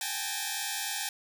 5% pulse tone cluster, 777 / 818 / 861 / 1835 Hz, G5 / G#5 / A5 / A#6, -16 / -26 / -38 / -28 cents, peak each -26 dBFS, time 0.01-1.09 s, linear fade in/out 2 ms, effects none

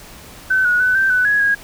sine tone with pitch steps, 1524 / 1457 / 1502 / 1563 / 1497 / 1670 / 1642 Hz, G6 / F#6 / F#6 / G6 / F#6 / G#6 / G#6, -49 / -27 / +26 / -6 / +20 / +9 / -20 cents, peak -12 dBFS, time 0.5-1.55 s, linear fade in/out 10 ms, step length 150 ms, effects pink hiss -39 dBFS RMS until 1.63 s

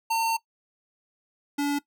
square tone pair in turn, 907 / 287 Hz, A#5 / D4, -48 / -40 cents, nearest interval octave + minor sixth, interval 1992 cents, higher first, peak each -23 / -24 dBFS, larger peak first, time 0.1-0.37 / 1.58-1.79 s, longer first, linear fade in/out 10 ms, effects noise-tail reverb RT60 0.1 s tail -19 dB re dry

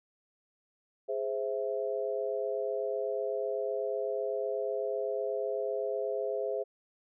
sine chord, Ab augmented, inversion none, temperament equal, 415.3 / 523.3 / 659.3 Hz, Ab4 / C5 / E5, 0 / 0 / 0 cents, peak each -34 / -34 / -36 dBFS, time 1.08-6.64 s, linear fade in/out 20 ms, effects none

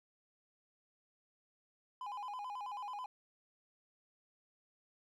triangle tone with vibrato, 912 Hz, A#5, 38 cents flat, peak -39 dBFS, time 2.01-3.06 s, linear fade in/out 2 ms, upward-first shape square, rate 9.2 Hz, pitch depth 180 cents each way, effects none

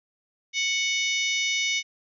harmonic tone with a mistuned harmonic, 740 Hz, F#5, in tune, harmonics 3 / 4 / 5 / 6 / 7 / 8 / 9, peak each -26 / -31 / -30 / -40 / -35 / -32 / -42 dBFS, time 0.53-1.83 s, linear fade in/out 50 ms, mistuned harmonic 5, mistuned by -17 cents, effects none

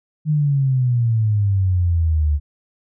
sine exponential sweep, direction down, 155.56 to 72 Hz, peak -14 dBFS, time 0.25-2.4 s, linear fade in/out 50 ms, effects none

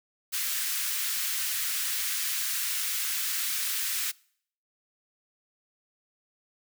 white high-pass noise, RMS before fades -30 dBFS, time 0.32-4.12 s, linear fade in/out 20 ms, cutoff 1400 Hz, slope 24 dB/octave, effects noise-tail reverb RT60 0.6 s tail -24 dB re dry

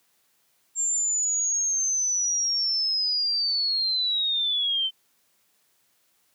sine linear sweep, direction down, 7410 to 3064 Hz, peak -22 dBFS, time 0.75-4.91 s, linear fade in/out 50 ms, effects white hiss -67 dBFS RMS until 6.34 s + high-pass 100 Hz 12 dB/octave

